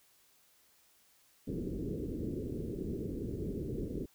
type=low-pass noise; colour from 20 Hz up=white; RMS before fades=-38 dBFS; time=1.47-4.06 s; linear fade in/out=10 ms; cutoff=430 Hz; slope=48 dB/octave; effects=white hiss -67 dBFS RMS until 4.14 s